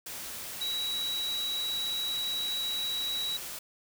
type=tone in noise; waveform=sine; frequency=3891 Hz; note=B7; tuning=27 cents flat; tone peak=-30 dBFS; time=0.61-3.37 s; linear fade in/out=5 ms; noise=white; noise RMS=-40 dBFS; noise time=0.06-3.59 s; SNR=+7 dB; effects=none